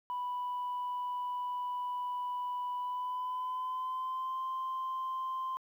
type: tone with pitch glide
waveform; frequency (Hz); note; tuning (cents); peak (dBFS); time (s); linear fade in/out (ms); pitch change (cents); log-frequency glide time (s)
sine; 987.8 to 1043.5; B5 to C6; 0 to -5; -32; 0.1-5.57; 0; +95; 2.77-4.4
effects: tanh soft clip ceiling -31 dBFS + 11-bit